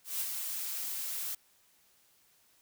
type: noise with ADSR envelope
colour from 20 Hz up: blue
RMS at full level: -33 dBFS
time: 0.04-1.35 s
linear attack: 160 ms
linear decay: 54 ms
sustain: -4 dB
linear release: 6 ms
effects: white hiss -67 dBFS RMS until 2.61 s